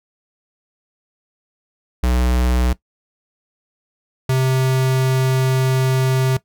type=tone pair in turn; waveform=square; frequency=61.74 / 130.82 Hz; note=B1 / C3; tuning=0 / 0 cents; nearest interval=octave + minor second; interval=1300 cents; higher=second; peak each=-15 dBFS; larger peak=neither; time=2.03-2.73 / 4.29-6.37 s; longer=second; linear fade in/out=5 ms; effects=noise-tail reverb RT60 0.1 s tail -18 dB re dry